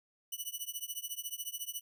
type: tone with tremolo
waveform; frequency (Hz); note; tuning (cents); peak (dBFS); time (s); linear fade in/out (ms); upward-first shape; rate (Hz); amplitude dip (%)
5% pulse; 2960; F#7; 0; -26; 0.32-1.81; 5; triangle; 14; 100
effects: none